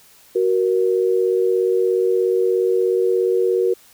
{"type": "tone pair together", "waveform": "sine", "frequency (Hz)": [372.8, 469.7], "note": ["F#4", "A#4"], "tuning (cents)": [13, 13], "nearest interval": "major third", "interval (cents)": 400, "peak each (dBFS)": [-17, -18], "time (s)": [0.35, 3.74], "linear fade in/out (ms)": 10, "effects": ["white hiss -50 dBFS RMS until 3.93 s"]}